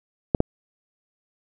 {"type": "clicks", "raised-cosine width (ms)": 2, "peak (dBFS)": -4, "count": 2, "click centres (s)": [0.348, 0.404], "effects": []}